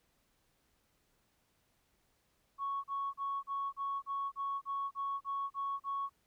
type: tone bursts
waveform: sine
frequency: 1108.7 Hz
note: C#6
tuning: in tune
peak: -33 dBFS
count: 12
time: 2.58-6.096 s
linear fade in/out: 50 ms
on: 260 ms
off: 36 ms
effects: tanh soft clip ceiling -29 dBFS + pink hiss -75 dBFS RMS until 6.26 s